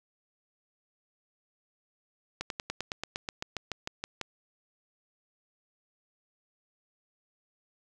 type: slowing click train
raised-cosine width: 0.2 ms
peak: -16 dBFS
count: 15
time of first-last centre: 2.41-4.213 s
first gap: 92 ms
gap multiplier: 1.05
effects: none